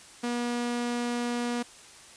sawtooth tone, 240.5 Hz, B3, 46 cents flat, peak -24 dBFS, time 0.23-1.63 s, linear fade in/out 10 ms, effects white hiss -50 dBFS RMS until 2.16 s + resampled to 22050 Hz

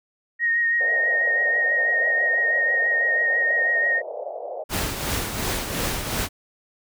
sine tone with vibrato, 1864.7 Hz, A#6, in tune, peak -18 dBFS, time 0.39-4.02 s, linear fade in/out 50 ms, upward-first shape triangle, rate 6.1 Hz, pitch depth 27 cents each way
pink band-pass noise, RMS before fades -32 dBFS, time 0.8-4.64 s, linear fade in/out 10 ms, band 510 to 690 Hz, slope 48 dB/octave
pink noise with tremolo, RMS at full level -24 dBFS, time 4.69-6.29 s, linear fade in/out 50 ms, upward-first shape triangle, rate 2.8 Hz, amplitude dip 55%
effects none

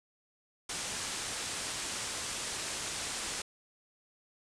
white low-pass noise, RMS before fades -38 dBFS, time 0.69-3.42 s, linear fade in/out 5 ms, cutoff 9400 Hz, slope 48 dB/octave, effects none

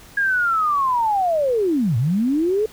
sine linear two-way sweep, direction down then up, 1649 to 106.8 to 443.6 Hz, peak -16 dBFS, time 0.17-2.66 s, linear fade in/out 5 ms, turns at 1.97 s, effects pink hiss -45 dBFS RMS until 2.72 s

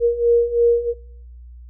sine beating tone pair, 470 / 473 Hz, A#4 / A#4, +14 / +25 cents, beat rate 3 Hz, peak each -18 / -15 dBFS, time 0-0.94 s, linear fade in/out 50 ms, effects noise-tail reverb RT60 0.7 s tail -26 dB re dry + added 60 Hz sine -37 dBFS peak until 1.69 s

